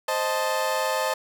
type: chord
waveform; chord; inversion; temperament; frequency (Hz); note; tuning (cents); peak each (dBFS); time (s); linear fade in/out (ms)
30% pulse; A diminished; first; equal; 523.3 / 622.3 / 880; C5 / Eb5 / A5; 0 / 0 / 0; -25; 0.08-1.14; 5
effects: none